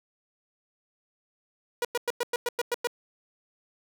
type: tone bursts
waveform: sawtooth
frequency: 481.8 Hz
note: B4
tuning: 43 cents flat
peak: -21 dBFS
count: 9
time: 1.82-2.872 s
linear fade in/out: 2 ms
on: 28 ms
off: 100 ms
effects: none